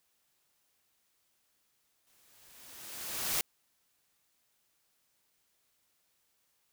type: noise with exponential growth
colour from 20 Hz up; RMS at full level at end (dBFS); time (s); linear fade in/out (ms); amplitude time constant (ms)
white; -30; 2.07-3.41; 0; 290
effects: white hiss -75 dBFS RMS until 6.72 s